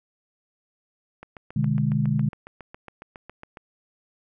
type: click train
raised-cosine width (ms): 0.5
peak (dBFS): -25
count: 18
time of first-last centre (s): 1.23-3.572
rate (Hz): 7.26
type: chord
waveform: sine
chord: G# diminished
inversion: first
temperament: just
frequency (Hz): 124.59 / 149.51 / 207.7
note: B2 / D3 / G#3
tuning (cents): +16 / +31 / 0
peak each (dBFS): -25 / -23 / -25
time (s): 1.56-2.29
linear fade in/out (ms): 5
effects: none